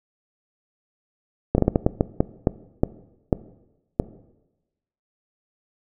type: slowing click train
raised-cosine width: 2 ms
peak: -3 dBFS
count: 12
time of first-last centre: 1.55-3.999 s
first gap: 31 ms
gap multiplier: 1.36
effects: noise-tail reverb RT60 1.0 s tail -18 dB re dry